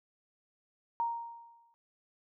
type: tone with exponential decay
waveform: sine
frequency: 932.3 Hz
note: A#5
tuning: in tune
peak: -27 dBFS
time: 1-1.74 s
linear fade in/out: 0 ms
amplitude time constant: 160 ms
effects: none